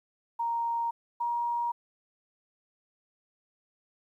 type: tone pair in turn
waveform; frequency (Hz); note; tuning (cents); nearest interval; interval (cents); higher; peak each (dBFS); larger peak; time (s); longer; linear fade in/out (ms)
sine; 932.3 / 947.5; A#5 / A#5; 0 / +28; unison; 28; second; -27; neither; 0.39-0.91 / 1.2-1.72; neither; 10
effects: 11-bit